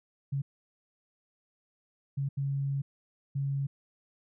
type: tone bursts at uneven times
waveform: sine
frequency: 138.59 Hz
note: C#3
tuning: in tune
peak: -28 dBFS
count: 4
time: 0.32-0.42 / 2.17-2.29 / 2.37-2.82 / 3.35-3.67 s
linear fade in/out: 10 ms
effects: none